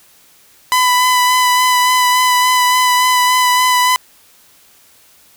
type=tone with vibrato; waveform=sawtooth; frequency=1000 Hz; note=B5; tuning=21 cents sharp; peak=-6 dBFS; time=0.72-3.96 s; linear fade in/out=0 ms; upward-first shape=sine; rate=3.5 Hz; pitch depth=16 cents each way; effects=white hiss -48 dBFS RMS until 5.36 s